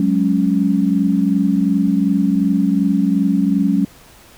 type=chord; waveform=sine; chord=F# suspended second; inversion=none; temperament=equal; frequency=185 / 207.7 / 277.2 Hz; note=F#3 / G#3 / C#4; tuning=0 / 0 / 0 cents; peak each=-17 dBFS; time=0-3.85 s; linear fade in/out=2 ms; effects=pink hiss -45 dBFS RMS until 4.37 s